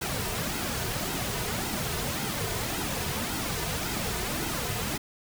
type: noise with flanger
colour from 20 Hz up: pink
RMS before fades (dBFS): -31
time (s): 0.01-4.98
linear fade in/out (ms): 10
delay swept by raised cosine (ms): 1.7 to 3.7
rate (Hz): 1.8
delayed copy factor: -0.6
effects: none